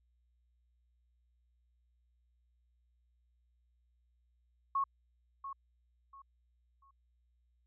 sine tone with echo, 1097 Hz, C#6, 18 cents flat, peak -29 dBFS, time 4.75-4.84 s, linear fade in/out 5 ms, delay 690 ms, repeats 3, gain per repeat -11 dB, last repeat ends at 6.91 s, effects added 60 Hz sine -70 dBFS peak until 7.66 s

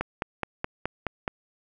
click train, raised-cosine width 0.5 ms, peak -12 dBFS, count 7, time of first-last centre 0.01-1.278 s, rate 4.73 Hz, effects none

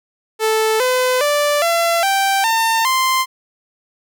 sawtooth tone with pitch steps, 438.9 / 507.1 / 585.9 / 676.9 / 782 / 903.5 / 1043.9 Hz, A4 / B4 / D5 / E5 / G5 / A5 / C6, -4 / +46 / -4 / +46 / -4 / +46 / -4 cents, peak -10 dBFS, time 0.39-3.26 s, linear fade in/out 50 ms, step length 410 ms, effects none

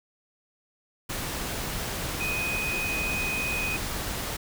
sine tone in noise, 2500 Hz, D#7, 8 cents sharp, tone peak -28 dBFS, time 2.2-3.77 s, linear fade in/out 10 ms, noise pink, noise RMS -32 dBFS, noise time 1.09-4.37 s, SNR +1 dB, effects none

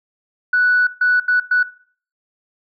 sine tone bursts at uneven times, 1480 Hz, F#6, in tune, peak -11 dBFS, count 4, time 0.53-0.87 / 1.01-1.2 / 1.28-1.4 / 1.51-1.63 s, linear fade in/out 5 ms, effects noise-tail reverb RT60 0.5 s tail -19 dB re dry + tanh soft clip ceiling -7 dBFS

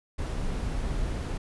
brown noise, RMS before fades -30 dBFS, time 0.18-1.38 s, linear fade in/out 10 ms, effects resampled to 24000 Hz

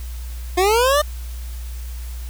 25% pulse linear sweep, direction up, 350 to 610 Hz, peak -10 dBFS, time 0.57-1.02 s, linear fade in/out 10 ms, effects added 60 Hz sine -27 dBFS peak until 2.29 s + white hiss -43 dBFS RMS until 2.29 s

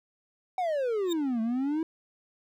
triangle exponential two-way sweep, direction down then up, 761 to 219 to 329.3 Hz, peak -24 dBFS, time 0.58-1.83 s, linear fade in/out 2 ms, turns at 1.41 s
35% pulse tone with exponential growth, 3682 Hz, A#7, 22 cents flat, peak -28 dBFS, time 1.04-1.13 s, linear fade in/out 5 ms, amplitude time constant 18 ms
effects none

